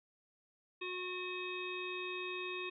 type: harmonic tone with a mistuned harmonic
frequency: 363.9 Hz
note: F#4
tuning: 29 cents flat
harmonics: 1 / 3 / 5 / 7 / 9 / 10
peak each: -43 / -47 / -52 / -42 / -56 / -49 dBFS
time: 0.81-2.7 s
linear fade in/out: 10 ms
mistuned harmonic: 10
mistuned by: +33 cents
effects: none